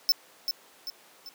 square tone with echo, 5290 Hz, E8, 5 cents sharp, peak -19 dBFS, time 0.09-0.12 s, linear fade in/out 0 ms, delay 390 ms, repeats 3, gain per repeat -7 dB, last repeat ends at 1.29 s, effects pink hiss -55 dBFS RMS until 1.34 s + high-pass 400 Hz 12 dB/octave

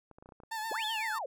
clicks, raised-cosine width 1 ms, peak -38 dBFS, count 8, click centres 0.113 / 0.185 / 0.225 / 0.259 / 0.29 / 0.322 / 0.402 / 0.435 s
30% pulse tone with vibrato, 880 Hz, A5, in tune, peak -32 dBFS, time 0.51-1.19 s, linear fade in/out 10 ms, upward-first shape sine, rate 7.9 Hz, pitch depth 51 cents each way
sine linear two-way sweep, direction up then down, 257.2 to 3600 to 470.7 Hz, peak -34 dBFS, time 0.71-1.26 s, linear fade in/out 5 ms, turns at 0.85 s
effects none

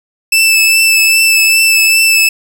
sawtooth tone with vibrato, 2637 Hz, E7, in tune, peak -3 dBFS, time 0.32-2.29 s, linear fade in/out 5 ms, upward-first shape triangle, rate 2.5 Hz, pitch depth 21 cents each way, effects none

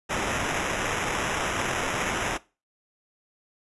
blue noise with sample-and-hold, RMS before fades -28 dBFS, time 0.09-2.38 s, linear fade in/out 20 ms, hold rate 4410 Hz, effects noise-tail reverb RT60 0.3 s tail -20 dB re dry + resampled to 24000 Hz

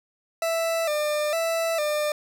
40% pulse tone with vibrato, 629 Hz, D#5, 19 cents sharp, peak -22 dBFS, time 0.42-2.12 s, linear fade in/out 2 ms, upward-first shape square, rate 1.1 Hz, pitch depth 84 cents each way, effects none

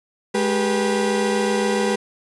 35% pulse tone cluster, 209.9 / 392.4 / 486.1 Hz, G#3 / G4 / B4, +19 / +2 / -28 cents, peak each -21 dBFS, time 0.34-1.96 s, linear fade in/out 10 ms, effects resampled to 24000 Hz

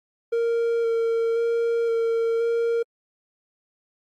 triangle tone with vibrato, 461.4 Hz, A#4, 18 cents flat, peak -18 dBFS, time 0.32-2.83 s, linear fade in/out 10 ms, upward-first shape square, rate 0.96 Hz, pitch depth 12 cents each way, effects AAC 64 kbps

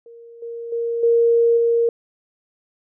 sine tone with level steps, 466.2 Hz, A#4, in tune, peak -39 / -28 / -20 / -12 / -14 dBFS, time 0.06-1.89 s, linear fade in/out 2 ms, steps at 0.42 / 0.72 / 1.03 / 1.57 s, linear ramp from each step 5 ms, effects none

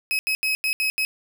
35% pulse tone bursts at uneven times, 2552 Hz, D#7, 43 cents sharp, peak -19 dBFS, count 6, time 0.11-0.19 / 0.27-0.35 / 0.43-0.55 / 0.64-0.73 / 0.8-0.9 / 0.98-1.05 s, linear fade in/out 0 ms, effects none

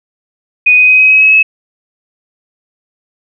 sine tone with pitch steps, 2485 / 2501 / 2517 / 2533 / 2549 / 2565 / 2582 Hz, D#7 / D#7 / D#7 / D#7 / D#7 / E7 / E7, -3 / +8 / +19 / +30 / +41 / -48 / -37 cents, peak -3 dBFS, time 0.66-1.43 s, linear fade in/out 10 ms, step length 110 ms, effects none

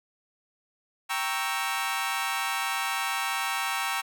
20% pulse chord, G diminished seventh, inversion none, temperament equal, 784 / 932.3 / 1108.7 / 1318.5 Hz, G5 / Bb5 / Db6 / Fb6, 0 / 0 / 0 / 0 cents, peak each -28 dBFS, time 1.09-4.02 s, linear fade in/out 20 ms, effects none

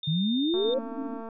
sine tone, 3637 Hz, A#7, 43 cents flat, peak -32 dBFS, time 0.03-0.74 s, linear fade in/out 2 ms
sine exponential sweep, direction up, 148 to 554.4 Hz, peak -23 dBFS, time 0.07-0.79 s, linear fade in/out 10 ms
click train, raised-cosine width 1 ms, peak -27 dBFS, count 170, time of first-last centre 0.54-1.288 s, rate 226 Hz
white band-pass noise, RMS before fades -37 dBFS, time 0.63-1.23 s, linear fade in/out 20 ms, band 240 to 300 Hz, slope 96 dB/octave
effects none

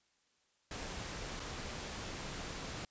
pink noise with dropouts, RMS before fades -43 dBFS, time 0.71-2.85 s, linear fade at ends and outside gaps 2 ms, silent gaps 1.396-1.4 s, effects white hiss -75 dBFS RMS until 2.9 s + resampled to 16000 Hz

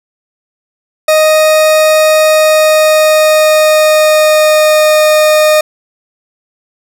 40% pulse tone with pitch glide, 622.3 to 614.4 Hz, D#5 to D#5, 0 to -22 cents, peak -4 dBFS, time 1.08-5.61 s, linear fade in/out 5 ms, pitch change -22 cents, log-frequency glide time 2.24-5.02 s, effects none

